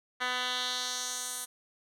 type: tone with band-pass filter sweep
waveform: 10% pulse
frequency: 250.2 Hz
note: B3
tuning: 23 cents sharp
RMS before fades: -34 dBFS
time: 0.2-1.46 s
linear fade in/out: 20 ms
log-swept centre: 2200 to 10000 Hz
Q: 1.8
effects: none